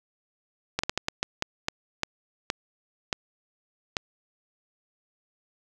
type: slowing click train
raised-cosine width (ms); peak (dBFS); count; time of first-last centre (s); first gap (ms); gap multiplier
0.2; -8; 12; 0.79-3.968; 45; 1.34
effects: none